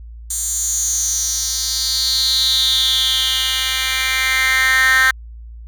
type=tone with high-pass filter sweep; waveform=10% pulse; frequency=261.6 Hz; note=C4; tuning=in tune; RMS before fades=-17 dBFS; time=0.3-5.11 s; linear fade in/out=5 ms; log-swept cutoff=7800 to 1700 Hz; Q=5.8; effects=added 57 Hz sine -32 dBFS peak until 5.67 s